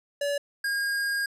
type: tone pair in turn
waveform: square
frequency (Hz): 572 / 1623.5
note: D5 / G#6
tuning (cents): -46 / -40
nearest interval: octave + tritone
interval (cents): 1806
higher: second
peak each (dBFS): -26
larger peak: neither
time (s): 0.21-0.38 / 0.64-1.26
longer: second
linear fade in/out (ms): 5
effects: low-pass 12000 Hz 12 dB/octave